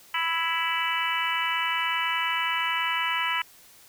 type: harmonic tone with a mistuned harmonic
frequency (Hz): 329.6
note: E4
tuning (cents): 0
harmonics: 3 / 4 / 5 / 6 / 7 / 8 / 9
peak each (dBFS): -30 / -32 / -34 / -31 / -32 / -35 / -31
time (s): 0.14-3.42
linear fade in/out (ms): 5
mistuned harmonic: 5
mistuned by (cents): +17
effects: white hiss -53 dBFS RMS until 3.88 s